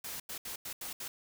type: noise bursts at uneven times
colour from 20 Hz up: white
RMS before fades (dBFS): -41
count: 6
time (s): 0.04-0.2 / 0.29-0.38 / 0.45-0.56 / 0.65-0.73 / 0.81-0.93 / 1-1.08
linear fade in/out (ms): 5
effects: none